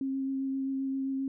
sine tone with vibrato, 268.7 Hz, C4, 46 cents sharp, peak -29 dBFS, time 0.01-1.28 s, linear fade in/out 2 ms, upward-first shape sine, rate 7.6 Hz, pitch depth 11 cents each way, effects none

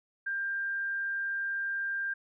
sine tone, 1592 Hz, G6, 26 cents sharp, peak -30 dBFS, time 0.26-2.14 s, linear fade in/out 10 ms, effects none

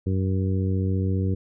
harmonic tone, 94.8 Hz, F#2, 43 cents sharp, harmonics 1 / 2 / 3 / 4 / 5, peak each -22 / -28 / -32 / -34 / -36 dBFS, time 0.06-1.35 s, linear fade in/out 10 ms, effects none

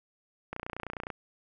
click train, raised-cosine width 0.5 ms, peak -21 dBFS, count 18, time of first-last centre 0.53-1.102 s, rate 29.7 Hz, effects none

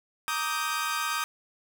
sawtooth chord, Eb major seventh, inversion second, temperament equal with one note detuned, 932.3 / 1174.7 / 1252.4 / 1568 Hz, Bb5 / D6 / Eb6 / G6, 0 / 0 / +11 / 0 cents, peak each -33 / -31 / -27 / -30 dBFS, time 0.28-1.24 s, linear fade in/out 0 ms, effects none

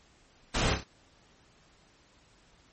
pink noise with echo, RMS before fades -28 dBFS, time 0.54-0.75 s, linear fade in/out 10 ms, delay 30 ms, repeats 3, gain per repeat -6 dB, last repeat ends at 0.84 s, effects pink hiss -62 dBFS RMS until 2.72 s + MP3 32 kbps

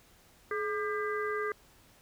harmonic tone with a mistuned harmonic, 400 Hz, G4, 35 cents sharp, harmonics 1 / 3 / 4 / 5, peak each -33 / -36 / -38 / -41 dBFS, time 0.51-1.52 s, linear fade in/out 2 ms, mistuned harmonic 1, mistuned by +100 cents, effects pink hiss -61 dBFS RMS until 2.01 s

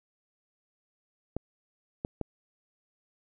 clicks, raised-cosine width 2 ms, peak -18 dBFS, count 3, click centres 1.366 / 2.049 / 2.213 s, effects none

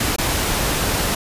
pink noise with dropouts, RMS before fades -20 dBFS, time 0-1.15 s, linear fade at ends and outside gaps 5 ms, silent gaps 0.162-0.183 s, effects resampled to 32000 Hz

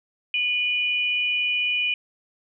sine tone pair together, 2456 / 2962 Hz, D#7 / F#7, -23 / +1 cents, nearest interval minor third, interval 324 cents, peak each -22 / -26 dBFS, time 0.34-1.94 s, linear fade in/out 2 ms, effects none

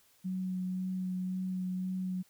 sine tone with vibrato, 185 Hz, F#3, in tune, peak -32 dBFS, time 0.24-2.23 s, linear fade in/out 20 ms, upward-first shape sine, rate 1.9 Hz, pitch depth 12 cents each way, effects white hiss -66 dBFS RMS until 2.29 s

